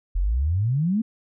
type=exponential sweep; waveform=sine; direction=up; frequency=40.63 to 233.1 Hz; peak=-19 dBFS; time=0.15-1.02 s; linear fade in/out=10 ms; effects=none